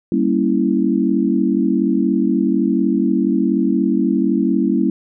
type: chord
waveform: sine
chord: G diminished seventh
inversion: none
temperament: equal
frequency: 196 / 233.1 / 277.2 / 329.6 Hz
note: G3 / Bb3 / Db4 / Fb4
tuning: 0 / 0 / 0 / 0 cents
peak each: -19 dBFS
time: 0.12-4.9 s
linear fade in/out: 2 ms
effects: none